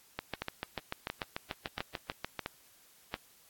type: two click trains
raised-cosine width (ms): 0.3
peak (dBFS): -18 / -18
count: 5 / 16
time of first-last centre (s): 0.42-3.141 / 0.19-2.393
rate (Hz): 1.47 / 6.81
effects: white hiss -62 dBFS RMS until 3.49 s + AAC 64 kbps